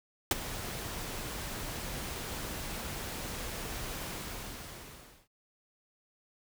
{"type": "noise with ADSR envelope", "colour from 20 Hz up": "pink", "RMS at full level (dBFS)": -22, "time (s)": [0.31, 5.28], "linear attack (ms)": 3, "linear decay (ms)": 21, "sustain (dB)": -17, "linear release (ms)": 1200, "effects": []}